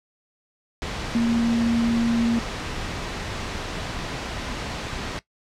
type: tone in noise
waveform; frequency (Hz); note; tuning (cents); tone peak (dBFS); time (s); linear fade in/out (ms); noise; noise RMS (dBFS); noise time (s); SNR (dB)
sine; 232.6; A#3; -4; -18; 1.15-2.39; 0; pink; -30; 0.82-5.19; +9
effects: noise-tail reverb RT60 0.1 s tail -17 dB re dry + low-pass 5000 Hz 12 dB/octave